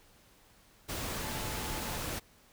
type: tone in noise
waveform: sine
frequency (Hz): 867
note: A5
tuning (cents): -26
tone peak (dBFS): -46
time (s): 1.22-1.99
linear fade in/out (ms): 20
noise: pink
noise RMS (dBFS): -37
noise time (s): 0.88-2.2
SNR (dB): -12
effects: pink hiss -62 dBFS RMS until 2.52 s